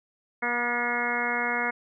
harmonic tone with a mistuned harmonic, 240 Hz, B3, 49 cents flat, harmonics 1 / 2 / 3 / 4 / 5 / 6 / 7 / 8 / 9, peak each -36 / -35 / -34 / -34 / -36 / -32 / -33 / -35 / -30 dBFS, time 0.42-1.71 s, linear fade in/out 10 ms, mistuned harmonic 7, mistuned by +26 cents, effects none

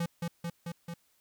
square tone with echo, 170 Hz, F3, 46 cents flat, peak -30 dBFS, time 0-0.06 s, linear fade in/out 5 ms, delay 220 ms, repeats 4, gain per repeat -2 dB, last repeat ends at 0.94 s, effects white hiss -70 dBFS RMS until 1.2 s

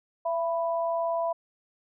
sine tone pair together, 670.6 / 987.8 Hz, E5 / B5, +30 / 0 cents, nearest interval perfect fifth, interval 670 cents, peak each -26 / -31 dBFS, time 0.25-1.33 s, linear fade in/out 10 ms, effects none

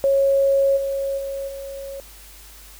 sine tone with level steps, 549 Hz, C#5, 17 cents flat, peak -14 / -21 / -25 / -30 dBFS, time 0.04-2 s, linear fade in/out 0 ms, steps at 0.76 / 1.17 / 1.47 s, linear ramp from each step 20 ms, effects added 50 Hz sine -45 dBFS peak until 2.79 s + white hiss -45 dBFS RMS until 2.79 s

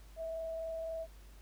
sine tone with frequency modulation, 652 Hz, E5, 19 cents flat, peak -37 dBFS, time 0.16-1.07 s, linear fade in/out 50 ms, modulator 23.8 Hz, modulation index 0.22, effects added 50 Hz sine -52 dBFS peak until 1.41 s + pink hiss -63 dBFS RMS until 1.41 s

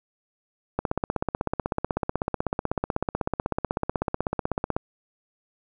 click train, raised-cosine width 1 ms, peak -10 dBFS, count 65, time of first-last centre 0.79-4.765 s, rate 16.1 Hz, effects none

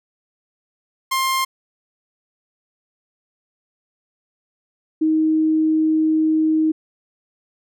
sawtooth / sine tone pair in turn, 1058 / 314.5 Hz, C6 / D#4, +19 / +19 cents, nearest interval octave + major sixth, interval 2100 cents, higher first, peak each -14 dBFS, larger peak neither, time 1.11-1.45 / 5.01-6.72 s, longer second, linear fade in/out 10 ms, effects none

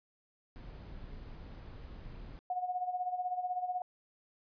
brown noise, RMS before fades -47 dBFS, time 0.56-2.39 s, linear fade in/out 0 ms
sine tone with tremolo, 727 Hz, F#5, 31 cents flat, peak -30 dBFS, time 2.5-3.82 s, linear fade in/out 2 ms, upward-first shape sine, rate 16 Hz, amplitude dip 70%
effects resampled to 11025 Hz

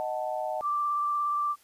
sine chord, D# diminished, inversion none, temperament equal, 622.3 / 740 / 880 Hz, D#5 / F#5 / A5, 0 / 0 / 0 cents, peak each -32 / -33 / -35 dBFS, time 0-0.61 s, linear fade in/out 0 ms
sine tone with vibrato, 1174.7 Hz, D6, in tune, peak -25 dBFS, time 0.61-1.56 s, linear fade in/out 50 ms, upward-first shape triangle, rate 17 Hz, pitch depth 16 cents each way
effects white hiss -61 dBFS RMS until 1.63 s + resampled to 32000 Hz

